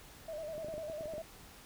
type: tone with vibrato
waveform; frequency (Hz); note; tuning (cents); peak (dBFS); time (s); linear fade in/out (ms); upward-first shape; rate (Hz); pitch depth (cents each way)
sine; 626; D#5; +10; -39; 0.28-1.22; 5; square; 10; 66
type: clicks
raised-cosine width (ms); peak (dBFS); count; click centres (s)
2; -34; 10; 0.58 / 0.646 / 0.685 / 0.74 / 0.78 / 0.899 / 1.009 / 1.057 / 1.137 / 1.181
effects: pink hiss -55 dBFS RMS until 1.65 s